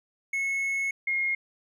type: tone pair in turn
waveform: triangle / sine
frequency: 2188 / 2144 Hz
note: C#7 / C7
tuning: -23 / +42 cents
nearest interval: unison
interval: 35 cents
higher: first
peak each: -24 dBFS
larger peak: neither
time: 0.33-0.91 / 1.07-1.35 s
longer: first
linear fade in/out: 5 ms
effects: none